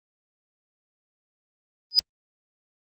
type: tone with exponential growth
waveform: sine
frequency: 4978 Hz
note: D#8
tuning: in tune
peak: -8 dBFS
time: 1.91-1.99 s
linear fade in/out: 0 ms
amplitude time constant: 16 ms
effects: Opus 32 kbps